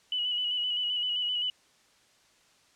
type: tone with vibrato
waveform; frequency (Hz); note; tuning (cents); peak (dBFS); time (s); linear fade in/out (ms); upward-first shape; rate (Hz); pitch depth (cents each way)
sine; 2951; F#7; -5; -27; 0.12-1.5; 2; square; 7.7; 27
effects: white hiss -63 dBFS RMS until 2.75 s + low-pass 7000 Hz 12 dB/octave